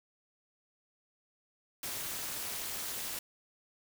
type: noise with amplitude modulation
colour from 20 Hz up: white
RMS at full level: -35 dBFS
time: 1.83-3.19 s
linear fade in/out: 2 ms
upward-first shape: sine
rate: 298 Hz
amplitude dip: 85%
effects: none